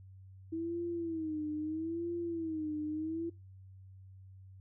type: tone with vibrato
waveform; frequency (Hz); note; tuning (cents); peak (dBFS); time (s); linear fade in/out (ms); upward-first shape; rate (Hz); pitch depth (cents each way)
sine; 322.4; E4; -38; -34; 0.52-3.3; 10; sine; 0.77; 110
effects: noise-tail reverb RT60 0.3 s tail -26 dB re dry + added 95 Hz sine -51 dBFS peak until 4.6 s